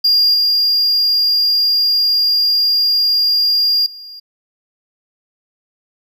triangle tone with level steps, 4813 Hz, D8, 42 cents sharp, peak -8 / -10 / -30 dBFS, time 0.04-4.2 s, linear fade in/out 10 ms, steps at 0.34 / 3.86 s, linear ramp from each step 2 ms, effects none

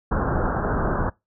pink low-pass noise, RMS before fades -23 dBFS, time 0.11-1.1 s, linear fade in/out 10 ms, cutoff 1600 Hz, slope 96 dB/octave, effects noise-tail reverb RT60 0.2 s tail -23 dB re dry

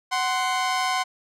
sawtooth tone pair together, 744.8 / 1043 Hz, F#5 / C6, +11 / -6 cents, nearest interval tritone, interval 583 cents, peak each -21 dBFS, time 0.11-1.04 s, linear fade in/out 20 ms, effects low-pass 8000 Hz 12 dB/octave

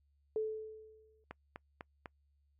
sine tone with exponential decay, 435.3 Hz, A4, 19 cents flat, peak -30 dBFS, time 0.36-1.24 s, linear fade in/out 1 ms, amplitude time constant 190 ms
click train, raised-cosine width 0.5 ms, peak -29 dBFS, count 4, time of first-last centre 1.31-2.058 s, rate 4.01 Hz
effects noise-tail reverb RT60 0.1 s tail -26 dB re dry + added 71 Hz sine -70 dBFS peak until 2.59 s

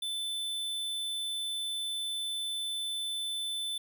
square tone, 3520 Hz, A7, in tune, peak -33 dBFS, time 0.02-3.78 s, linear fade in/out 5 ms, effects none

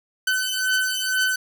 sawtooth beating tone pair, 1516 / 1518.1 Hz, F#6 / F#6, +42 / +44 cents, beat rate 2.1 Hz, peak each -20 dBFS, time 0.27-1.36 s, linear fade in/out 5 ms, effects none

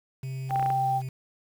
triangle tone with pitch glide, 132.3 to 130.48 Hz, C3 to C3, +20 to -4 cents, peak -29 dBFS, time 0.23-1.09 s, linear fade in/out 5 ms, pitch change -24 cents, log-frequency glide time 0.72-0.97 s
sine tone, 784 Hz, G5, in tune, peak -23 dBFS, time 0.49-1.02 s, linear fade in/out 50 ms
clicks, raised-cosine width 0.5 ms, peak -21 dBFS, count 6, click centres 0.508 / 0.559 / 0.596 / 0.627 / 0.661 / 0.703 s
effects 8-bit

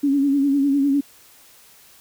sine tone with vibrato, 279.3 Hz, C#4, 13 cents sharp, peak -15 dBFS, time 0.03-1.01 s, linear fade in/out 10 ms, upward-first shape sine, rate 9.9 Hz, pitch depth 56 cents each way, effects white hiss -50 dBFS RMS until 2 s

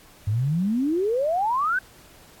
sine exponential sweep, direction up, 98 to 1568 Hz, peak -20 dBFS, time 0.27-1.79 s, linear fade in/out 5 ms, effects pink hiss -51 dBFS RMS until 2.4 s + AAC 64 kbps

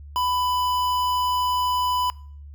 square tone with notch filter, 996 Hz, B5, 14 cents sharp, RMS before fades -23 dBFS, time 0.16-2.1 s, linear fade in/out 0 ms, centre 8900 Hz, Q 1.1, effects noise-tail reverb RT60 0.5 s tail -23 dB re dry + added 72 Hz sine -38 dBFS peak until 2.54 s

